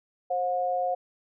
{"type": "tone pair together", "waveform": "sine", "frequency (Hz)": [531, 720.7], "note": ["C5", "F#5"], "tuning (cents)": [25, -46], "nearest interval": "perfect fourth", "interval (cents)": 529, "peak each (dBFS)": [-29, -26], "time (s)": [0.3, 0.95], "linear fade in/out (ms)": 10, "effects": []}